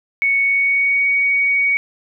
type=tone with pitch glide; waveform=sine; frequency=2220 to 2244 Hz; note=C#7 to C#7; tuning=+2 to +21 cents; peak=-13 dBFS; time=0.22-1.77 s; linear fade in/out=0 ms; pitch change=+19 cents; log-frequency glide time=0.39-1.06 s; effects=none